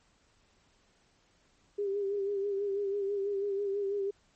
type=tone with vibrato; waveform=sine; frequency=400 Hz; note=G4; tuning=35 cents sharp; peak=-29 dBFS; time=1.78-4.11 s; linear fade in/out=10 ms; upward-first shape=sine; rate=6.1 Hz; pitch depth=46 cents each way; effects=pink hiss -68 dBFS RMS until 4.35 s + MP3 32 kbps